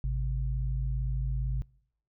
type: tone pair together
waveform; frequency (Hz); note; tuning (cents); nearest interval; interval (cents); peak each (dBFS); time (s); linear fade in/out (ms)
sine; 52.28 / 130; G#1 / C3; +12 / -11; octave + major third; 1577; -28 / -33; 0.04-1.62; 0
effects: noise-tail reverb RT60 0.7 s tail -25 dB re dry